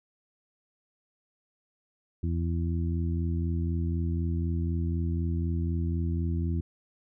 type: harmonic tone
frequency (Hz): 84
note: E2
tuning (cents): +33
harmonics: 1 / 2 / 3 / 4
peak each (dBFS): -27 / -33 / -37 / -39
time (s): 2.23-6.61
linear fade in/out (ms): 5
effects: none